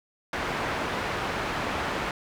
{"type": "low-pass noise", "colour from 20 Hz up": "white", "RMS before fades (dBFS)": -30, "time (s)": [0.33, 2.11], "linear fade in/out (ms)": 2, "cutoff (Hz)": 1600, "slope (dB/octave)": 12, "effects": []}